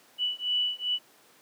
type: beating tone pair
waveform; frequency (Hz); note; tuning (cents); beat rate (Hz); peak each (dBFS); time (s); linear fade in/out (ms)
sine; 2960 / 2962.5; F#7 / F#7; 0 / +1; 2.5; -29; 0.18-0.99; 50
effects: pink hiss -58 dBFS RMS until 1.41 s + high-pass 300 Hz 12 dB/octave